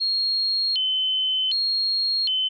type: tone with vibrato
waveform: sine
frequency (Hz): 3608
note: A7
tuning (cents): +43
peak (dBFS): -20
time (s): 0-2.49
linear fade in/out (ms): 20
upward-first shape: square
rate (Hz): 0.66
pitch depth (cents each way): 290
effects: none